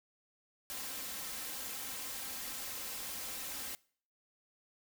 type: noise with comb filter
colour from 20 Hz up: white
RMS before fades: -42 dBFS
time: 0.7-3.75 s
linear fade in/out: 0 ms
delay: 3.8 ms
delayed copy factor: +0.55
effects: noise-tail reverb RT60 0.5 s tail -23 dB re dry